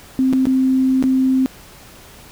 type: tone with dropouts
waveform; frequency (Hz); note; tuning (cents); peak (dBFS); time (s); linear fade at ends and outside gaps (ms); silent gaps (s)
sine; 261.6; C4; 0; -12; 0.19-1.46; 0; 0.328-0.334 / 0.455-0.469 / 1.026-1.039
effects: pink hiss -42 dBFS RMS until 2.31 s